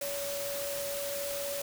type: tone in noise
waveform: sine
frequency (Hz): 566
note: C#5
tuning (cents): +36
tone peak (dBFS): -35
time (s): 0.01-1.62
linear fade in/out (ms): 5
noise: white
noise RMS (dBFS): -38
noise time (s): 0.01-1.62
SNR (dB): 0
effects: none